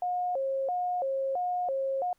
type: tone with vibrato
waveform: sine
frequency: 622.3 Hz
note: D#5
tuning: in tune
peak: -27 dBFS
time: 0.02-2.13 s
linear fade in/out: 2 ms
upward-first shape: square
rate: 1.5 Hz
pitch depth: 250 cents each way
effects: pink hiss -72 dBFS RMS until 2.18 s